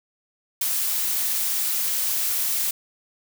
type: noise with ADSR envelope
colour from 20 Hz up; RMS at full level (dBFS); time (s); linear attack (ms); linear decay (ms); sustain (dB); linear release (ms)
blue; -20; 0.61-2.71; 6; 5; -4; 5
effects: none